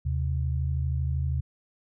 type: tone pair together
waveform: sine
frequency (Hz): 78 / 130.73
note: D#2 / C3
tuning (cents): +5 / -1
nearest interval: major sixth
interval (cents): 894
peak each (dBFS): -26 / -29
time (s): 0.05-1.41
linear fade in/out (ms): 10
effects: none